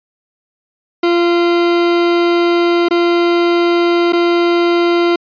40% pulse tone with dropouts, 345 Hz, F4, 21 cents flat, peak -9 dBFS, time 1.03-5.16 s, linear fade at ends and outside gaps 5 ms, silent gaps 2.886-2.908 / 4.124-4.131 s, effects resampled to 11025 Hz

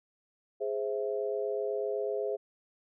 sine chord, Ab augmented, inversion none, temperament equal, 415.3 / 523.3 / 659.3 Hz, Ab4 / C5 / E5, 0 / 0 / 0 cents, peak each -32 / -35 / -37 dBFS, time 0.6-2.37 s, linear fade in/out 20 ms, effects none

